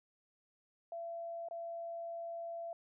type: tone with dropouts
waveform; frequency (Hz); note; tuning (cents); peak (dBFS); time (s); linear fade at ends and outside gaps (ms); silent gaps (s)
sine; 675; E5; +41; -40; 0.92-2.73; 2; 1.486-1.51
effects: none